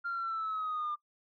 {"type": "linear sweep", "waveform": "sine", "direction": "down", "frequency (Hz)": [1396.9, 1194], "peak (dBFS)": -31, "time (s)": [0.04, 0.96], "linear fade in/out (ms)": 20, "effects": ["noise-tail reverb RT60 0.1 s tail -24 dB re dry", "tanh soft clip ceiling -29 dBFS"]}